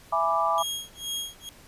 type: chord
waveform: sine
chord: E dominant seventh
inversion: none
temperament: equal with one note detuned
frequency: 665 / 830.6 / 987.8 / 1174.7 Hz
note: E5 / G#5 / B5 / D6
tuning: +15 / 0 / 0 / 0 cents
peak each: -28 / -28 / -28 / -25 dBFS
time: 0.12-0.63 s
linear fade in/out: 10 ms
type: tone with tremolo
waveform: sawtooth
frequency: 3274 Hz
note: G#7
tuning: 25 cents flat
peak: -25 dBFS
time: 0.58-1.49 s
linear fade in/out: 0 ms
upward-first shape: sine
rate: 2.2 Hz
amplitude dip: 100%
effects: pink hiss -52 dBFS RMS until 1.67 s + resampled to 32000 Hz